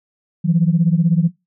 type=beating tone pair; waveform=sine; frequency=162.4 / 178.4 Hz; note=E3 / F3; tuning=-26 / +37 cents; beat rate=16 Hz; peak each=-14 dBFS; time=0.44-1.29 s; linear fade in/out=20 ms; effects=noise-tail reverb RT60 0.2 s tail -19 dB re dry + tanh soft clip ceiling -4 dBFS